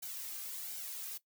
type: noise with flanger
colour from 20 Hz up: blue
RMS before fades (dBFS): -43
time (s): 0.02-1.18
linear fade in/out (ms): 10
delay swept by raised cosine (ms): 1.3 to 2.5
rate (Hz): 1.4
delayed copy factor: +0.7
effects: noise-tail reverb RT60 0.1 s tail -17 dB re dry